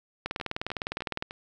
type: two click trains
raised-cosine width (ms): 0.3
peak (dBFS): -23 / -14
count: 4 / 20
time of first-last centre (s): 0.4-1.309 / 0.26-1.224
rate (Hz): 3.3 / 19.7
effects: none